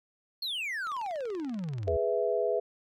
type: exponential sweep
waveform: triangle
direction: down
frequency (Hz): 4406 to 71.9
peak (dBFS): -30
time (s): 0.42-1.97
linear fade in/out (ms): 5
type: click train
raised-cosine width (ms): 0.2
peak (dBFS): -31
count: 22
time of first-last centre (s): 0.87-1.88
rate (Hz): 20.8
type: chord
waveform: sine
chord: E major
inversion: first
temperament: equal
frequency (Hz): 415.3 / 493.9 / 659.3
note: G#4 / B4 / E5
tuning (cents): 0 / 0 / 0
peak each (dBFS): -30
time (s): 1.87-2.6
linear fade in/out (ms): 10
effects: none